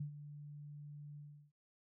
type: tone with ADSR envelope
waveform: sine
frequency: 146.7 Hz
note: D3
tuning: 2 cents flat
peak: -37 dBFS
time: 0-1.52 s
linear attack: 7 ms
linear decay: 100 ms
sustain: -11 dB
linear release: 350 ms
effects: none